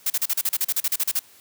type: noise bursts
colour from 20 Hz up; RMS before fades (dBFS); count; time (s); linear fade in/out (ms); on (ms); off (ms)
blue; -22; 15; 0.06-1.193; 5; 41; 37
effects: white hiss -52 dBFS RMS until 1.4 s + high-pass 60 Hz 12 dB/octave